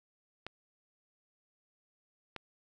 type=clicks; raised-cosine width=0.3 ms; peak=-24 dBFS; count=2; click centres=0.466 / 2.363 s; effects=none